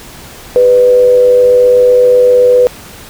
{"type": "tone with frequency modulation", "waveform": "sine", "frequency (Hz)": 496.6, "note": "B4", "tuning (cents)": 9, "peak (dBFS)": -3, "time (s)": [0.56, 2.67], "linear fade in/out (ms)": 0, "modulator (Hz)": 101, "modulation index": 0.28, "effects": ["pink hiss -32 dBFS RMS until 3.09 s"]}